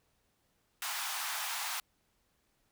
pink high-pass noise, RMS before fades -37 dBFS, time 0.82-1.8 s, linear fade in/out 2 ms, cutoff 780 Hz, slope 48 dB/octave, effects pink hiss -75 dBFS RMS until 2.71 s

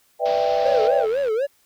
sine chord, E minor seventh, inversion second, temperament just, 494.4 / 593.3 / 659.3 / 791.1 Hz, B4 / D5 / E5 / G5, +2 / +18 / 0 / +16 cents, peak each -23 dBFS, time 0.19-1.07 s, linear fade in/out 50 ms
white low-pass noise, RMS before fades -37 dBFS, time 0.25-0.88 s, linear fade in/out 10 ms, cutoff 5000 Hz, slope 48 dB/octave
click train, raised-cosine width 0.3 ms, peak -24 dBFS, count 63, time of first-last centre 0.55-1.283 s, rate 84.6 Hz
triangle tone with vibrato, 493.9 Hz, B4, in tune, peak -17 dBFS, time 0.64-1.47 s, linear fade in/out 20 ms, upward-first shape sine, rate 4 Hz, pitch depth 240 cents each way
effects white hiss -61 dBFS RMS until 1.65 s

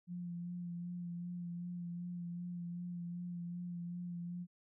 sine tone with vibrato, 174.61 Hz, F3, in tune, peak -40 dBFS, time 0.07-4.47 s, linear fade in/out 50 ms, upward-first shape sine, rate 2.6 Hz, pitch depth 23 cents each way, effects none

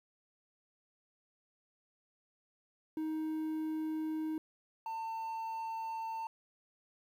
triangle tone pair in turn, 313.7 / 898.4 Hz, D#4 / A5, +14 / +36 cents, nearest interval octave + tritone, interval 1822 cents, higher second, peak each -32 / -35 dBFS, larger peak first, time 2.97-4.38 / 4.86-6.27 s, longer neither, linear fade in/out 2 ms, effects 11-bit

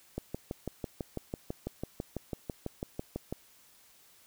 click train, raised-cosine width 2 ms, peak -21 dBFS, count 20, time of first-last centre 0.18-3.326 s, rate 6.04 Hz, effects white hiss -61 dBFS RMS until 4.26 s

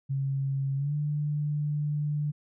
sine tone with pitch glide, 136.7 to 148.21 Hz, C#3 to D3, -24 to +16 cents, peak -26 dBFS, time 0.09-2.32 s, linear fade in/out 20 ms, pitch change +140 cents, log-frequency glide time 0.76-0.94 s, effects none

